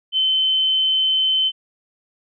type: tone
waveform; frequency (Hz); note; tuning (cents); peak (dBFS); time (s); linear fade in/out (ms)
sine; 3068; G7; -38; -15; 0.12-1.52; 50
effects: none